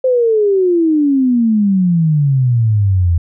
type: exponential sweep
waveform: sine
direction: down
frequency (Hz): 524 to 82.41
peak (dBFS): -9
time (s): 0.04-3.18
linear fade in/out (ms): 5
effects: none